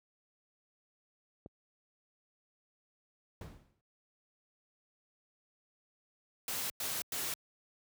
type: click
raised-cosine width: 2 ms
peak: -34 dBFS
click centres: 1.461 s
type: noise with exponential decay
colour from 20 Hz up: brown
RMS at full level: -38 dBFS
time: 3.41-3.81 s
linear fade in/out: 2 ms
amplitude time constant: 85 ms
type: noise bursts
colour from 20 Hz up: white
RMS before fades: -37 dBFS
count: 3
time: 6.48-7.34 s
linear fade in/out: 2 ms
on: 220 ms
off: 100 ms
effects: high-pass 60 Hz 12 dB/octave